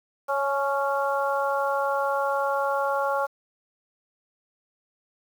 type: harmonic tone with a mistuned harmonic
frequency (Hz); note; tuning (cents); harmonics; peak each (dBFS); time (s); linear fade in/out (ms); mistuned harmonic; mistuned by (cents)
277.2; C#4; 0; 2 / 3 / 4 / 5; -26 / -28 / -29 / -30; 0.28-3.27; 20; 3; +20
effects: 8-bit